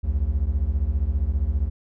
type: beating tone pair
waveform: triangle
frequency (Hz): 61.74 / 76.74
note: B1 / D#2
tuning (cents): 0 / -23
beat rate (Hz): 15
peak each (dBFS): -21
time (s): 0.03-1.7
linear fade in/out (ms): 20
effects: none